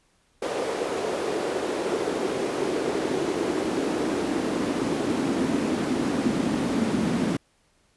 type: noise with high-pass filter sweep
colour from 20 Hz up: brown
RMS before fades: -26 dBFS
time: 0.42-7.37 s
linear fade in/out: 5 ms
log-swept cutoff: 460 to 220 Hz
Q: 2.9
effects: pink hiss -65 dBFS RMS until 7.96 s + resampled to 24000 Hz